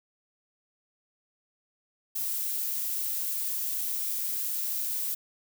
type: noise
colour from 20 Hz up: violet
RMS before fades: -31 dBFS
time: 2.15-5.15 s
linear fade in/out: 10 ms
effects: none